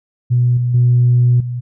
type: tone with level steps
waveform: sine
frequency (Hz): 122.4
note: B2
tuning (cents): -15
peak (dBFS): -9 / -13 / -7 / -19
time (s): 0.3-1.61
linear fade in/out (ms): 20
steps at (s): 0.57 / 0.74 / 1.4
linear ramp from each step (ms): 5
effects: tanh soft clip ceiling -4 dBFS